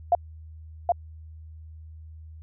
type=tone with echo; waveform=sine; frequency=698.5 Hz; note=F5; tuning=in tune; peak=-15 dBFS; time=0.12-0.15 s; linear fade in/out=2 ms; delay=770 ms; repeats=1; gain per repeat=-2 dB; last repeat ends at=0.92 s; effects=added 79 Hz sine -41 dBFS peak until 2.42 s